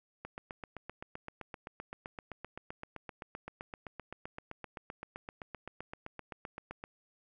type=click train; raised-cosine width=0.5 ms; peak=-27 dBFS; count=52; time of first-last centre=0.25-6.839 s; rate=7.74 Hz; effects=none